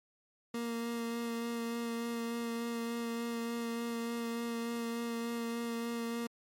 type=tone with vibrato; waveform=30% pulse; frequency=233.1 Hz; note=A#3; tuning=in tune; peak=-32 dBFS; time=0.54-6.27 s; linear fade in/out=5 ms; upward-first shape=sine; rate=3.4 Hz; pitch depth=13 cents each way; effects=MP3 64 kbps